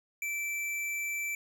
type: tone with hard clipping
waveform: sine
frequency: 2330 Hz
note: D7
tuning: 14 cents flat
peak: -33 dBFS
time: 0.22-1.35 s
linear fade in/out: 2 ms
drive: 17 dB
effects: none